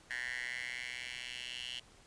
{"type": "tone with high-pass filter sweep", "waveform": "10% pulse", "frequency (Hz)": 124, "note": "B2", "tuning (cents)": 7, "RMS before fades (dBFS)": -42, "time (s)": [0.1, 1.8], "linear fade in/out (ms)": 10, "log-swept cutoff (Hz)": [1800, 2900], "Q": 5.8, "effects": ["pink hiss -61 dBFS RMS until 2.06 s", "resampled to 22050 Hz"]}